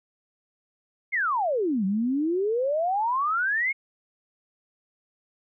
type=exponential two-way sweep; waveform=sine; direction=down then up; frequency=2217 to 185.4 to 2217 Hz; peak=-22 dBFS; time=1.12-3.73 s; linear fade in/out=20 ms; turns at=1.85 s; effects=none